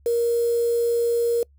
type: tone with quantisation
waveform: sine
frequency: 470.4 Hz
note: A#4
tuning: 16 cents sharp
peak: -18 dBFS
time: 0.06-1.43 s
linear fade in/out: 2 ms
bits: 6
effects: noise-tail reverb RT60 0.1 s tail -26 dB re dry + added 70 Hz sine -52 dBFS peak until 1.58 s

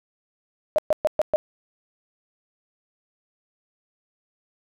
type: tone bursts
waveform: sine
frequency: 614 Hz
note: D#5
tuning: 23 cents flat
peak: -15 dBFS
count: 5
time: 0.76-1.36 s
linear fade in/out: 0 ms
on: 24 ms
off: 120 ms
effects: none

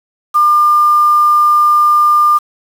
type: tone with quantisation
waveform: sine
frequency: 1200 Hz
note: D6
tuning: 37 cents sharp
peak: -6 dBFS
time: 0.34-2.39 s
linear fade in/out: 20 ms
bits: 5
effects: none

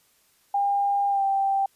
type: tone with pitch glide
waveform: sine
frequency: 803 to 784.2 Hz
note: G5 to G5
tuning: +41 to 0 cents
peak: -20 dBFS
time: 0.54-1.66 s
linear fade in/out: 5 ms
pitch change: -41 cents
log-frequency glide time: 1.09-1.23 s
effects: white hiss -63 dBFS RMS until 1.75 s + resampled to 32000 Hz

